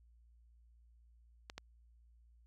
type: clicks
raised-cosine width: 0.2 ms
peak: -27 dBFS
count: 2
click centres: 1.499 / 1.58 s
effects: added 58 Hz sine -62 dBFS peak until 2.46 s